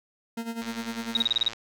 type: tone with tremolo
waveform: 40% pulse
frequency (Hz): 230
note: A#3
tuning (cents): -23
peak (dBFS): -28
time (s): 0.37-1.26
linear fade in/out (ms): 5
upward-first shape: sine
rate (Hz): 10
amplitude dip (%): 75
type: click train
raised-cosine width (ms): 0.2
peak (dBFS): -21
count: 106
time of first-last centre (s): 0.62-1.533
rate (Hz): 115
type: tone bursts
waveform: sine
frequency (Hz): 3792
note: A#7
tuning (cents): +29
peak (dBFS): -19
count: 7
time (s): 1.15-1.482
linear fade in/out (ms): 2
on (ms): 20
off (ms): 32
effects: none